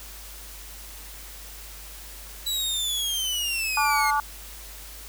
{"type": "linear sweep", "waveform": "sawtooth", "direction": "down", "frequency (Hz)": [3951, 2100], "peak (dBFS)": -22, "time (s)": [2.46, 4.11], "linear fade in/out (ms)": 10}
{"type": "harmonic tone", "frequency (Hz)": 289.7, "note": "D4", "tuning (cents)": -24, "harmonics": [3, 4, 5], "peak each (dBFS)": [-23, -25, -28], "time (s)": [3.77, 4.2], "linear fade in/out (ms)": 2}
{"effects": ["added 50 Hz sine -43 dBFS peak until 5.08 s", "white hiss -43 dBFS RMS until 5.08 s"]}